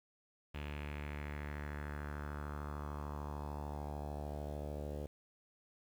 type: tone with low-pass filter sweep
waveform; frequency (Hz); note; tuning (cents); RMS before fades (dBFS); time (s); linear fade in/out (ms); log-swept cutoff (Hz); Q
sawtooth; 73.42; D2; 0; -43; 0.54-5.07; 10; 2800 to 520; 3.3
effects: 10-bit